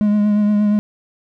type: tone with vibrato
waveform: triangle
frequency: 208.4 Hz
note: G#3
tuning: 6 cents sharp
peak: -10 dBFS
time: 0.01-0.79 s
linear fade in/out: 0 ms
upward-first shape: triangle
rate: 8.5 Hz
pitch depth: 27 cents each way
effects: none